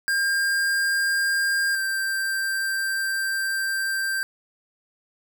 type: tone pair in turn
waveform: square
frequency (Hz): 1603 / 1573.6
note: G6 / G6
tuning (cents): +38 / +6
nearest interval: unison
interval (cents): 32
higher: first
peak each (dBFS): -21 / -24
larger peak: first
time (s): 0.08-1.75 / 1.75-4.23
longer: second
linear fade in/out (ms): 0
effects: none